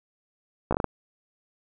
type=slowing click train; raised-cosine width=1 ms; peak=-10 dBFS; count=6; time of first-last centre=0.71-0.843 s; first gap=15 ms; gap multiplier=1.29; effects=none